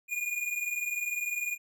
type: tone pair together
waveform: square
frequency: 2431 / 2451 Hz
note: D#7 / D#7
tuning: -41 / -27 cents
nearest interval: unison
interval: 14 cents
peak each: -33 / -36 dBFS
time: 0.08-1.58 s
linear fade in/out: 50 ms
effects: none